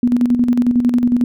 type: tone with tremolo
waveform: sine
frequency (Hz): 243.4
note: B3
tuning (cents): -25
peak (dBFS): -9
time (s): 0.03-1.24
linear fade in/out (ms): 2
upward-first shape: square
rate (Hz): 11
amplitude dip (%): 55
effects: none